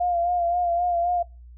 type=tone with vibrato; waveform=sine; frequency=698.5 Hz; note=F5; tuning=in tune; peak=-20 dBFS; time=0-1.23 s; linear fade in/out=10 ms; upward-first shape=sine; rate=3.8 Hz; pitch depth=40 cents each way; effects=noise-tail reverb RT60 0.3 s tail -24 dB re dry + added 60 Hz sine -42 dBFS peak until 1.57 s